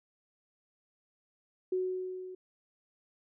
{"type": "tone with level ramp", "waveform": "sine", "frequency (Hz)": 370, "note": "F#4", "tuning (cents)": 0, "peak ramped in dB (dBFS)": [-27, -42], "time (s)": [1.72, 2.35], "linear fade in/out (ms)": 5, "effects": []}